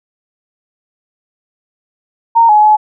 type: tone with pitch steps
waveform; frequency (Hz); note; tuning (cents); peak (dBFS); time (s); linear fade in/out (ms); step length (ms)
sine; 922 / 845 / 852; A#5 / G#5 / G#5; -19 / +30 / +44; -4; 2.35-2.77; 20; 140
effects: none